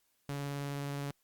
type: tone with vibrato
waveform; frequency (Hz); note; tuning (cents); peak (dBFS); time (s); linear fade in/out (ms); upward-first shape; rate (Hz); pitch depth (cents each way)
sawtooth; 141.7; C#3; +38; -32; 0.29-1.11; 0; sine; 19; 11
effects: white hiss -75 dBFS RMS until 1.23 s + Opus 48 kbps